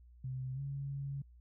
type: tone with pitch glide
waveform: sine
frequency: 129.7 to 139.01 Hz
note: C3 to C#3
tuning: -15 to +5 cents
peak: -37 dBFS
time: 0.24-1.22 s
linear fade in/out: 5 ms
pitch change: +120 cents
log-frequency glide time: 0.54-0.6 s
effects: added 60 Hz sine -56 dBFS peak until 1.4 s